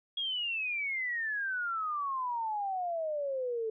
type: exponential sweep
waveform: sine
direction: down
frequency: 3322 to 435.1 Hz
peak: -31 dBFS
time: 0.17-3.7 s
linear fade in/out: 5 ms
effects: none